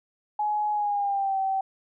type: tone with pitch glide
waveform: sine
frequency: 841 to 771.2 Hz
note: G#5 to G5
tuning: +22 to -28 cents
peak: -23 dBFS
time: 0.39-1.61 s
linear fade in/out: 5 ms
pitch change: -150 cents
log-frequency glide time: 0.72-1.38 s
effects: none